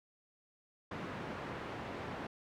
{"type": "band-pass noise", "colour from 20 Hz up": "pink", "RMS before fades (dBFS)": -43, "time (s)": [0.91, 2.27], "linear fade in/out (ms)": 5, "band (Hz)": [120, 1900], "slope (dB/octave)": 12, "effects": []}